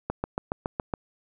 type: click train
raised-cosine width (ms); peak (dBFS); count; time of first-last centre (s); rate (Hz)
1; -13; 7; 0.1-0.938; 7.16
effects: none